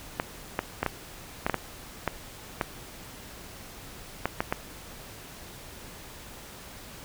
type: clicks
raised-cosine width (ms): 0.5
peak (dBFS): -10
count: 12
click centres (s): 0.199 / 0.591 / 0.83 / 0.863 / 1.465 / 1.497 / 1.543 / 2.077 / 2.612 / 4.256 / 4.405 / 4.525
effects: pink hiss -45 dBFS RMS until 7.04 s